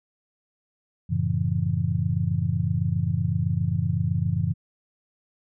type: chord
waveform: sine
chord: F# minor seventh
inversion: none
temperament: just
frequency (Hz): 92.5 / 111 / 138.75 / 166.5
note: F#2 / A2 / C#3 / E3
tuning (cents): 0 / +16 / +2 / +18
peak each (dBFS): -27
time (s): 1.09-4.54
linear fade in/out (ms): 20
effects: none